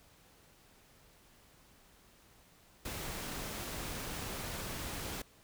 pink noise, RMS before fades -41 dBFS, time 2.85-5.22 s, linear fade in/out 5 ms, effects pink hiss -63 dBFS RMS until 5.43 s

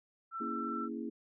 sine tone, 1338 Hz, E6, 25 cents sharp, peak -37 dBFS, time 0.31-0.89 s, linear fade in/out 50 ms
sine chord, A# half-diminished seventh, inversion none, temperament equal, 233.1 / 277.2 / 329.6 / 415.3 Hz, A#3 / C#4 / E4 / G#4, 0 / 0 / 0 / 0 cents, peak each -40 / -43 / -42 / -46 dBFS, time 0.4-1.1 s, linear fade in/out 10 ms
effects none

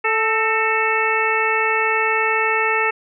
harmonic tone with a mistuned harmonic, 440.4 Hz, A4, 2 cents sharp, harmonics 1 / 2 / 3 / 4 / 5 / 6, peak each -23 / -23 / -23 / -23 / -23 / -23 dBFS, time 0.04-2.91 s, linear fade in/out 10 ms, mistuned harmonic 4, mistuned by +51 cents, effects none

